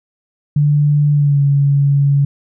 sine tone with pitch glide, 146.83 to 141.01 Hz, D3 to C#3, 0 to +30 cents, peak -9 dBFS, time 0.56-2.25 s, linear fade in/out 5 ms, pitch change -70 cents, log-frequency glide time 1.12-1.41 s, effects none

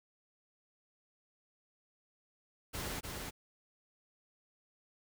pink noise with echo, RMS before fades -40 dBFS, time 2.73-3.01 s, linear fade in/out 20 ms, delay 300 ms, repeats 1, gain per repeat -3 dB, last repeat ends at 3.31 s, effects none

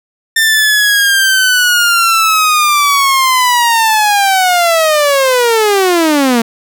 sawtooth linear sweep, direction down, 1801 to 224.5 Hz, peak -4 dBFS, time 0.36-6.42 s, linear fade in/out 5 ms, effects none

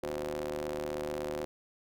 sawtooth ring-modulated tone, 76.1 Hz, D#2, 38 cents flat, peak -27 dBFS, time 0.03-1.45 s, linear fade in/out 0 ms, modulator 442 Hz, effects none

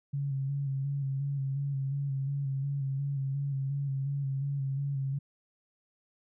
sine tone with vibrato, 138.1 Hz, C#3, 6 cents flat, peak -29 dBFS, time 0.13-5.19 s, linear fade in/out 10 ms, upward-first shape square, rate 2.8 Hz, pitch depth 32 cents each way, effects none

